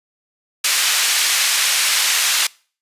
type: band-pass noise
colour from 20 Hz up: pink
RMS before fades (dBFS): -17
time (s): 0.64-2.47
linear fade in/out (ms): 5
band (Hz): 2100 to 11000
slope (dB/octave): 12
effects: noise-tail reverb RT60 0.4 s tail -24 dB re dry + resampled to 32000 Hz